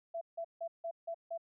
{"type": "tone bursts", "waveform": "sine", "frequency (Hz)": 669, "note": "E5", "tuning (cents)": 25, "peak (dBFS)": -36, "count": 6, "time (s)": [0.14, 1.378], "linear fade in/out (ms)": 10, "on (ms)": 73, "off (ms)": 160, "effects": []}